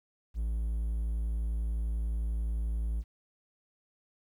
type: tone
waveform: triangle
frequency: 55.7 Hz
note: A1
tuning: 22 cents sharp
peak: -27 dBFS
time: 0.34-3.04 s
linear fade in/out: 50 ms
effects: 11-bit